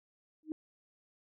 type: tone with exponential growth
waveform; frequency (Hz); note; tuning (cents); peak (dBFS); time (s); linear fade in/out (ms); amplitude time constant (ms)
sine; 311.1; D#4; 0; -30; 0.43-0.52; 1; 18
effects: none